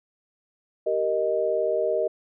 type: chord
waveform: sine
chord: Eb major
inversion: first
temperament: just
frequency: 388.9 / 466.7 / 622.3 Hz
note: G4 / Bb4 / Eb5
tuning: -14 / +2 / 0 cents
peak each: -28 / -26 / -24 dBFS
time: 0.86-2.08 s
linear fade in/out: 10 ms
effects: none